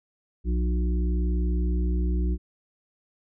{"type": "harmonic tone", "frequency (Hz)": 60.4, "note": "B1", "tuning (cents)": -38, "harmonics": [1, 3, 5, 6], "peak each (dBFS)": [-22, -32, -36, -38], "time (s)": [0.44, 2.38], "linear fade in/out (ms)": 50, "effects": []}